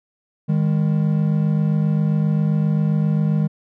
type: tone pair together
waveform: triangle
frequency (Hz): 155.56 / 203.1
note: D#3 / G#3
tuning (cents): 0 / -38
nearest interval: perfect fourth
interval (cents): 462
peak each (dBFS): -15 / -19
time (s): 0.48-3.48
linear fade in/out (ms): 20
effects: none